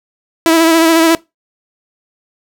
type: tone with vibrato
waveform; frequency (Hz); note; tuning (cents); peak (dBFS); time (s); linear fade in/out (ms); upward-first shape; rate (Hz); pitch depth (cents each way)
sawtooth; 327.5; E4; -11; -3; 0.46-1.15; 0; sine; 14; 32
effects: noise-tail reverb RT60 0.2 s tail -21 dB re dry